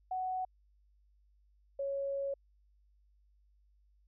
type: tone pair in turn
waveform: sine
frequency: 744 / 553.7 Hz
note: F#5 / C#5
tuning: +9 / -2 cents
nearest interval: perfect fourth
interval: 511 cents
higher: first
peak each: -33 / -33 dBFS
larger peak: neither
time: 0.11-0.45 / 1.79-2.34 s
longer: second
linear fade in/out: 5 ms
effects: added 50 Hz sine -65 dBFS peak until 4.07 s